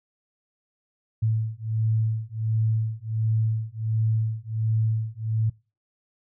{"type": "beating tone pair", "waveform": "sine", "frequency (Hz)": [110, 111.4], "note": ["A2", "A2"], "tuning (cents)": [0, 22], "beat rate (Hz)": 1.4, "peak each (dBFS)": [-25, -25], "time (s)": [1.22, 5.5], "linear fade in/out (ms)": 10, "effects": ["noise-tail reverb RT60 0.3 s tail -23 dB re dry"]}